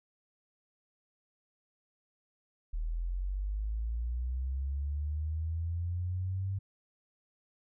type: linear sweep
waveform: sine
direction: up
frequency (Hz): 38.37 to 98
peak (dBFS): -31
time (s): 2.73-6.59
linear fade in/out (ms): 10
effects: none